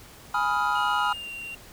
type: chord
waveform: triangle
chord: F half-diminished seventh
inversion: first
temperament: equal with one note detuned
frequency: 830.6 / 987.8 / 1258.2 / 1396.9 Hz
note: Ab5 / Cb6 / Eb6 / F6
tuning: 0 / 0 / +19 / 0 cents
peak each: -26 dBFS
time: 0.34-1.13 s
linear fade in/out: 5 ms
type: tone with pitch glide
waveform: triangle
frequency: 2900 to 2764 Hz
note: F#7 to F7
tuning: -35 to -19 cents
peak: -33 dBFS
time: 0.75-1.55 s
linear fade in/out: 5 ms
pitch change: -84 cents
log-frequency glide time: 0.97-1.3 s
effects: pink hiss -48 dBFS RMS until 1.72 s